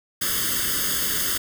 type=noise with comb filter; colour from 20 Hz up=white; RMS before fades=-24 dBFS; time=0.21-1.38 s; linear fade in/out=10 ms; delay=0.61 ms; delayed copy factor=+0.95; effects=none